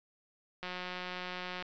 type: click train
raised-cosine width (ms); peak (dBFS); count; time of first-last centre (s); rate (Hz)
0.3; -24; 181; 0.63-1.624; 181
effects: resampled to 16000 Hz